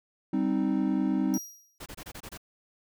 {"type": "chord", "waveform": "triangle", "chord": "C minor", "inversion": "second", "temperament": "equal", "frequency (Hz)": [196, 261.6, 311.1], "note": ["G3", "C4", "Eb4"], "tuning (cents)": [0, 0, 0], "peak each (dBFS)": [-27, -26, -27], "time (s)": [0.33, 1.38], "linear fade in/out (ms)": 5}
{"type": "tone with exponential decay", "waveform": "sawtooth", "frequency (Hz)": 5720, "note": "F8", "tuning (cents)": 41, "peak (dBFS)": -29, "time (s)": [1.34, 1.78], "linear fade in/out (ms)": 0, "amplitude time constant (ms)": 95}
{"type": "noise bursts", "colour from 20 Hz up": "pink", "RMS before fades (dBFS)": -42, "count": 7, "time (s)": [1.8, 2.377], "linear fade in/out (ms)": 10, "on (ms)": 61, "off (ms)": 25}
{"effects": []}